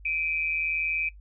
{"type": "tone pair together", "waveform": "sine", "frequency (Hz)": [2349, 2510], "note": ["D7", "D#7"], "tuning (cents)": [0, 15], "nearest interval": "minor second", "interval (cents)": 115, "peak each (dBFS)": [-29, -28], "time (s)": [0.05, 1.09], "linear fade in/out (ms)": 5, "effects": ["noise-tail reverb RT60 0.1 s tail -20 dB re dry", "added 50 Hz sine -45 dBFS peak until 1.2 s"]}